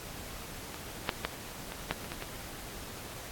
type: clicks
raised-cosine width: 0.3 ms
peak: -24 / -11 / -13 / -22 / -13 / -29 / -21 / -21 dBFS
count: 8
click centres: 0.744 / 1.092 / 1.25 / 1.721 / 1.91 / 2.044 / 2.119 / 2.224 s
effects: pink hiss -44 dBFS RMS until 3.31 s + AAC 64 kbps